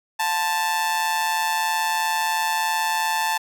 sawtooth tone with amplitude modulation, 881 Hz, A5, 2 cents sharp, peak -14 dBFS, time 0.19-3.38 s, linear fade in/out 10 ms, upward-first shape sine, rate 163 Hz, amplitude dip 60%, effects none

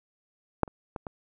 clicks, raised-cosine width 1 ms, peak -7 / -29 / -20 / -22 dBFS, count 4, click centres 0.633 / 0.678 / 0.962 / 1.068 s, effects none

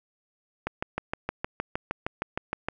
click train, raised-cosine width 0.5 ms, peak -13 dBFS, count 14, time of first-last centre 0.67-2.686 s, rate 6.45 Hz, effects none

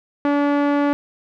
sawtooth tone with low-pass filter, 287.5 Hz, D4, 37 cents flat, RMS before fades -18 dBFS, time 0.25-0.93 s, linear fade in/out 0 ms, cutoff 1600 Hz, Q 0.77, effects none

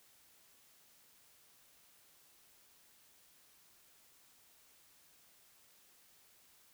silence, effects white hiss -66 dBFS RMS until 6.73 s

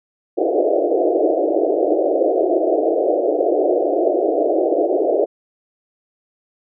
pink band-pass noise, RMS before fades -17 dBFS, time 0.37-5.26 s, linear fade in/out 20 ms, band 310 to 710 Hz, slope 96 dB/octave, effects none

